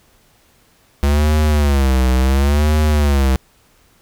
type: tone with vibrato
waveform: square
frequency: 70 Hz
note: C#2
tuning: 18 cents sharp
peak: -12 dBFS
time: 1.03-3.36 s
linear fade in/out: 0 ms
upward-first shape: sine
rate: 0.71 Hz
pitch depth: 160 cents each way
effects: pink hiss -54 dBFS RMS until 4.01 s